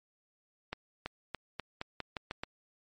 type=accelerating click train; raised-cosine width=0.3 ms; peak=-20 dBFS; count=9; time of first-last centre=0.73-2.435 s; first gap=330 ms; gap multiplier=0.87; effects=MP3 48 kbps